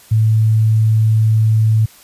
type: tone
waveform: sine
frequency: 110 Hz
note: A2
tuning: in tune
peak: -9 dBFS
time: 0.11-1.86 s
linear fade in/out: 10 ms
effects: white hiss -44 dBFS RMS until 2.03 s + resampled to 32000 Hz